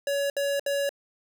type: tone bursts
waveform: square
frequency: 563 Hz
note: C#5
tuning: 27 cents sharp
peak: -25 dBFS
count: 3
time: 0.07-0.892 s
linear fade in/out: 2 ms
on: 230 ms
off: 66 ms
effects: none